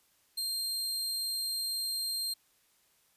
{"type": "tone", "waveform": "sawtooth", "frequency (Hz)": 4186, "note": "C8", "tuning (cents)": 0, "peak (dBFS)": -29, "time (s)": [0.37, 2.34], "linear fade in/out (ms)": 10, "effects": ["white hiss -69 dBFS RMS until 3.16 s", "resampled to 32000 Hz"]}